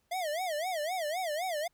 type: tone with vibrato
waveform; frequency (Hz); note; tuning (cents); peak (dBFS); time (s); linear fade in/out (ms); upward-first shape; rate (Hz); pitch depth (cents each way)
square; 667; E5; +20; -32; 0.11-1.68; 10; sine; 3.9; 220
effects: pink hiss -75 dBFS RMS until 1.73 s